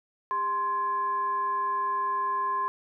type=tone with frequency modulation; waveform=sine; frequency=1045 Hz; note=C6; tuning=2 cents flat; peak=-25 dBFS; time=0.31-2.68 s; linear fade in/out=0 ms; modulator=645 Hz; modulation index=0.31; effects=none

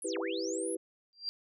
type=linear two-way sweep; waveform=sine; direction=down then up; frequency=11175 to 346.3 to 11175 Hz; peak=-39 dBFS; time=0.02-0.75 s; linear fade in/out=2 ms; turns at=0.18 s
type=chord; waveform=sine; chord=E minor; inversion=none; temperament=equal; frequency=329.6 / 392 / 493.9 Hz; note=E4 / G4 / B4; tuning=0 / 0 / 0 cents; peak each=-37 dBFS; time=0.04-0.77 s; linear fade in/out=10 ms
type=tone with exponential growth; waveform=sine; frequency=4734 Hz; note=D8; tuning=13 cents sharp; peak=-29 dBFS; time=1.13-1.29 s; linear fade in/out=0 ms; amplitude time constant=34 ms
effects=none

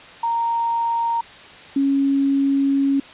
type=tone pair in turn; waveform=sine; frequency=928 / 275.9 Hz; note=A#5 / C#4; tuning=-8 / -8 cents; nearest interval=octave + major sixth; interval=2100 cents; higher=first; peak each=-18 / -15 dBFS; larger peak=second; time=0.23-1.21 / 1.76-3 s; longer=second; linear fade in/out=5 ms; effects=white hiss -41 dBFS RMS until 3.13 s + resampled to 8000 Hz

